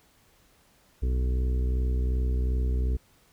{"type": "harmonic tone", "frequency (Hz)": 62.7, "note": "B1", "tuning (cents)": 27, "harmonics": [1, 2, 3, 4, 5, 6, 7], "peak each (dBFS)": [-23, -37, -45, -41, -47, -44, -43], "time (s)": [1.02, 2.97], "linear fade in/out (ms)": 10, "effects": ["pink hiss -62 dBFS RMS until 3.32 s"]}